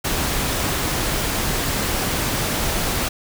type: noise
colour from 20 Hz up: pink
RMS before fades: -22 dBFS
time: 0.04-3.09 s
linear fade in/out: 10 ms
effects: none